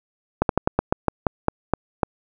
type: slowing click train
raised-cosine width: 1 ms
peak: -3 dBFS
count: 11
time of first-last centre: 0.42-2.032 s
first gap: 72 ms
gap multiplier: 1.17
effects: none